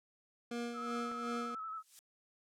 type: tone with tremolo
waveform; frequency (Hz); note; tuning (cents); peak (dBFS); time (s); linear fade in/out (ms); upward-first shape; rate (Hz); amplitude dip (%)
25% pulse; 237.3; A#3; +31; -33; 0.51-1.55; 5; sine; 2.7; 55
type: tone with vibrato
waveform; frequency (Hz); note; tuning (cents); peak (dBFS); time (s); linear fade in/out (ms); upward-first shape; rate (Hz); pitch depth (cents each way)
sine; 1300; E6; -24; -40; 0.73-1.83; 50; square; 11; 29
type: click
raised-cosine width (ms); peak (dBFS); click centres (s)
0.5; -36; 1.116
type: noise with exponential growth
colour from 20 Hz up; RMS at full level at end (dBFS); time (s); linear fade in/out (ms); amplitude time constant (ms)
violet; -44; 1.67-1.99; 0; 68
effects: low-pass 8000 Hz 12 dB/octave